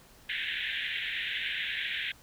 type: band-pass noise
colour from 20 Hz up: pink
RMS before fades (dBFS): -34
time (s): 0.29-2.12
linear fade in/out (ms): 5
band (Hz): 1600 to 3700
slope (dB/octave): 96
effects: pink hiss -57 dBFS RMS until 2.22 s